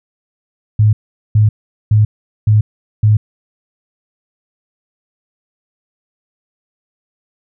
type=tone bursts; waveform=sine; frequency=106.8 Hz; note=G#2; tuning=49 cents sharp; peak=-6 dBFS; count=5; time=0.79-3.17 s; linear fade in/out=5 ms; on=140 ms; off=420 ms; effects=none